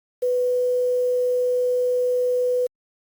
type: tone with quantisation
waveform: sine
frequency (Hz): 496.9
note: B4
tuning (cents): +11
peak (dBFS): -18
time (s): 0.22-2.67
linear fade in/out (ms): 10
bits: 7
effects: Opus 48 kbps